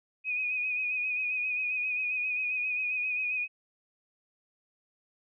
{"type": "tone with vibrato", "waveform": "sine", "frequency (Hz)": 2492, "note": "D#7", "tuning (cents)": 2, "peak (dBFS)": -28, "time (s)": [0.24, 3.48], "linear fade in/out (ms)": 50, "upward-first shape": "sine", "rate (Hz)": 7.5, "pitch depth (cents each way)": 37, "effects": []}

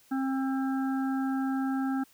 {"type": "harmonic tone", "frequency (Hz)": 266.6, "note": "C4", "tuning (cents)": 33, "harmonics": [1, 3, 5, 6], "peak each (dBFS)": [-27, -37, -41, -43], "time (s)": [0.11, 2.04], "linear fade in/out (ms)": 10, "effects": ["white hiss -61 dBFS RMS until 2.13 s"]}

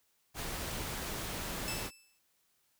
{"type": "noise", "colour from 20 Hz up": "pink", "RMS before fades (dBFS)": -39, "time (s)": [0.34, 1.91], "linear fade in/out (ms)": 50}
{"type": "tone with exponential decay", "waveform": "15% pulse", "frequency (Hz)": 2637, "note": "E7", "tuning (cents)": 0, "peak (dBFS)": -28, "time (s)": [1.68, 2.19], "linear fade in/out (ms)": 0, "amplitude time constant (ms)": 110}
{"effects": ["white hiss -74 dBFS RMS until 2.79 s"]}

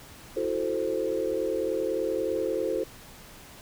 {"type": "chord", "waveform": "sine", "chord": "F# half-diminished seventh", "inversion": "third", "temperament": "equal", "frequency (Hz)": [329.6, 370, 440, 523.3], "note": ["E4", "F#4", "A4", "C5"], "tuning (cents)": [0, 0, 0, 0], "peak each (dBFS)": [-33, -32, -30, -30], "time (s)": [0.36, 2.84], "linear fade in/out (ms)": 10, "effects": ["pink hiss -48 dBFS RMS until 3.61 s"]}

